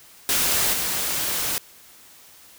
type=noise with level steps; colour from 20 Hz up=white; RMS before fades=-21 / -25 dBFS; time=0.29-1.58 s; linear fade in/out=0 ms; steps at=0.73 s; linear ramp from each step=5 ms; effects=white hiss -49 dBFS RMS until 2.58 s